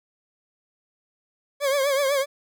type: tone with vibrato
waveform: 40% pulse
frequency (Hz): 554.4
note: C#5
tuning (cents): 0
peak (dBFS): -19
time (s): 1.6-2.26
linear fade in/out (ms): 50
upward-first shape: triangle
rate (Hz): 8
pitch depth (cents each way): 98
effects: none